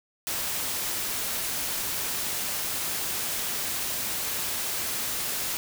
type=noise; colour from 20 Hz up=white; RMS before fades=-30 dBFS; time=0.27-5.57 s; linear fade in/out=0 ms; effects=none